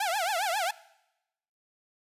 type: tone with vibrato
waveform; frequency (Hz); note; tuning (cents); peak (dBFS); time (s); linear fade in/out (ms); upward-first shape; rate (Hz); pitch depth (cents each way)
sawtooth; 757; F#5; +39; -23; 0-0.71; 5; triangle; 7.4; 280
effects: noise-tail reverb RT60 0.9 s tail -20 dB re dry + resampled to 32000 Hz